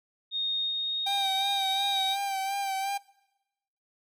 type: tone with pitch glide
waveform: sine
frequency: 3700 to 3782 Hz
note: A#7 to A#7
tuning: -14 to +24 cents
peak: -27 dBFS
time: 0.31-2.17 s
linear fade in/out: 50 ms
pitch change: +38 cents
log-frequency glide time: 0.59-1.97 s
type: tone with vibrato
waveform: 45% pulse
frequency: 784 Hz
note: G5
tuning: in tune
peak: -28 dBFS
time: 1.06-2.98 s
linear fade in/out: 10 ms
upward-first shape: sine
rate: 2.8 Hz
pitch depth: 35 cents each way
effects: noise-tail reverb RT60 1.0 s tail -23 dB re dry + MP3 64 kbps